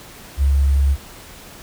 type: tone with sample-and-hold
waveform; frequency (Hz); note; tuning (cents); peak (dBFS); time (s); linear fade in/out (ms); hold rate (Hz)
sine; 69.3; C#2; 0; -12; 0.37-0.97; 50; 8820
effects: pink hiss -40 dBFS RMS until 1.62 s